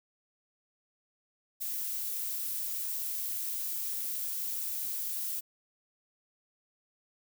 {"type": "noise", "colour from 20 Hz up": "violet", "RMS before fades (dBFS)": -35, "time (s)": [1.6, 5.41], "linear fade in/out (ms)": 20, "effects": []}